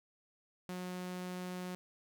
sawtooth tone, 181.4 Hz, F#3, 34 cents flat, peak -36 dBFS, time 0.69-1.75 s, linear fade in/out 0 ms, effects none

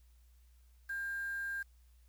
sine tone with quantisation, 1600 Hz, G6, 35 cents sharp, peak -36 dBFS, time 0.89-1.63 s, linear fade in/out 10 ms, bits 9, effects added 60 Hz sine -60 dBFS peak until 2.08 s + white hiss -75 dBFS RMS until 2.08 s

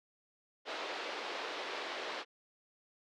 pink band-pass noise, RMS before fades -41 dBFS, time 0.65-2.25 s, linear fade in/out 50 ms, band 390 to 4400 Hz, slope 24 dB/octave, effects none

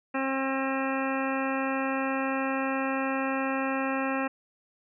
harmonic tone, 267.7 Hz, C4, 40 cents sharp, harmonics 1 / 2 / 3 / 4 / 5 / 6 / 7 / 9 / 10, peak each -30 / -33 / -35 / -36 / -37 / -38 / -38 / -40 / -40 dBFS, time 0.14-4.28 s, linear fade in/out 10 ms, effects none

